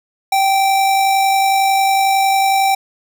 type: tone with amplitude modulation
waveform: square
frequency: 779 Hz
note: G5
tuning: 11 cents flat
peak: -11 dBFS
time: 0.32-2.75 s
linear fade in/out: 5 ms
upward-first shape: sine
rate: 51 Hz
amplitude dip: 25%
effects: none